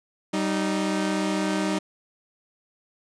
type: tone pair together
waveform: sawtooth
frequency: 193.24 / 309.6 Hz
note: G3 / D#4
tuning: -25 / -9 cents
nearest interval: minor sixth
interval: 816 cents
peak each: -22 dBFS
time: 0.33-1.79 s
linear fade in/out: 10 ms
effects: resampled to 22050 Hz